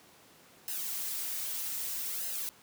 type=noise with flanger; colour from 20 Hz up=blue; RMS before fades=-36 dBFS; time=0.68-2.49 s; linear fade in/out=0 ms; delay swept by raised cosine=0.86 to 5.86 ms; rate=0.63 Hz; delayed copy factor=-0.7; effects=pink hiss -58 dBFS RMS until 2.62 s + high-pass 150 Hz 12 dB/octave